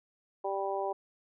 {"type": "harmonic tone", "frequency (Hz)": 196, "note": "G3", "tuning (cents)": 0, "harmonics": [2, 3, 4, 5], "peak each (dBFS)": [-35, -36, -35, -39], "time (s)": [0.44, 0.93], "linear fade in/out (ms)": 10, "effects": []}